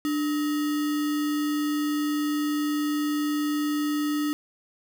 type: tone with sample-and-hold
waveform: sine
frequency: 296.7 Hz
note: D4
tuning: 18 cents sharp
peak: -23 dBFS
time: 0.05-4.33 s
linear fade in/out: 0 ms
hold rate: 1575 Hz
effects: none